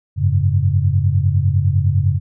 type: chord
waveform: sine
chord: F# suspended second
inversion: none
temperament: equal with one note detuned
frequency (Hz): 92.5 / 102.4 / 138.59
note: F#2 / G#2 / C#3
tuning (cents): 0 / -24 / 0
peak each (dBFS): -16 / -17 / -18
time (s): 0.16-2.2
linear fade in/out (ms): 50
effects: none